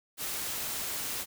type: noise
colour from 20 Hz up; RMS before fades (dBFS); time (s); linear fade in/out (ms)
white; -35; 0.17-1.26; 50
effects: none